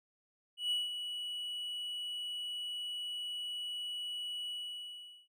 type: tone with ADSR envelope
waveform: triangle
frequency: 2939 Hz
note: F#7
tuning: 12 cents flat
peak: -28 dBFS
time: 0.57-5.28 s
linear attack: 140 ms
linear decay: 180 ms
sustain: -8 dB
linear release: 790 ms
effects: none